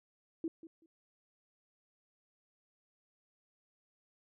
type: tone with echo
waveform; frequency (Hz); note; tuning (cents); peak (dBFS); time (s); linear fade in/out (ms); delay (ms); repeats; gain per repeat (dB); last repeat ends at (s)
sine; 327.3; E4; -12; -33; 0.44-0.48; 2; 190; 2; -15; 0.86
effects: none